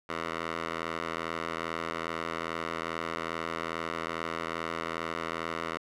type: tone with band-pass filter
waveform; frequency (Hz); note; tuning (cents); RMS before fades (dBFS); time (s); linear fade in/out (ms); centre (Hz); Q
10% pulse; 82.41; E2; 0; -35; 0.09-5.78; 5; 1400; 0.95
effects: none